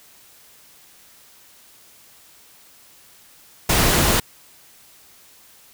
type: noise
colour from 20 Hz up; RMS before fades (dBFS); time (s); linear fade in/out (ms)
pink; -17; 3.69-4.2; 5
effects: white hiss -50 dBFS RMS until 5.73 s